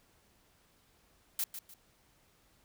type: noise with echo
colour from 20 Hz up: blue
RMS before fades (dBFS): -33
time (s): 1.39-1.44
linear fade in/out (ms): 2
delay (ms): 150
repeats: 2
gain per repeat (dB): -10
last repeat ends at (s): 1.74
effects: pink hiss -68 dBFS RMS until 2.64 s